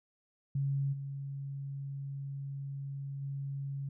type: tone with level steps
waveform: sine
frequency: 138.59 Hz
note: C#3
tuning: in tune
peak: -29 / -37 / -35 dBFS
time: 0.55-3.89 s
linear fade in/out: 5 ms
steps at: 0.92 / 3.21 s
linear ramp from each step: 20 ms
effects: none